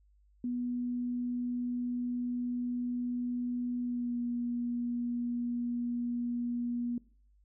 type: tone with pitch glide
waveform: sine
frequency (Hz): 244.7 to 240.4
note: B3 to B3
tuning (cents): -16 to -46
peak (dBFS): -31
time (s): 0.44-6.98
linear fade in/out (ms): 2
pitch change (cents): -30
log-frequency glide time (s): 3.82-4.18
effects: noise-tail reverb RT60 0.5 s tail -22 dB re dry + added 50 Hz sine -62 dBFS peak until 7.44 s